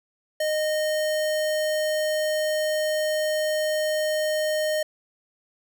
square tone, 616 Hz, D#5, 17 cents flat, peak -23 dBFS, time 0.4-4.83 s, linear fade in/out 5 ms, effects none

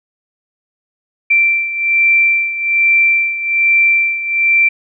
sine beating tone pair, 2349 / 2350.2 Hz, D7 / D7, 0 / +1 cents, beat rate 1.2 Hz, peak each -11 / -16 dBFS, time 1.3-4.69 s, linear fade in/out 10 ms, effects none

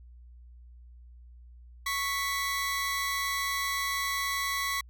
sawtooth tone pair together, 1108.7 / 1978.5 Hz, C#6 / B6, 0 / +3 cents, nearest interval minor seventh, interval 1003 cents, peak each -28 dBFS, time 1.86-4.81 s, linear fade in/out 5 ms, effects added 60 Hz sine -48 dBFS peak until 4.89 s

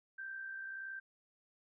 sine tone with amplitude modulation, 1567 Hz, G6, 1 cent flat, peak -40 dBFS, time 0.18-1 s, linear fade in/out 10 ms, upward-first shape sine, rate 61.3 Hz, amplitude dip 40%, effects none

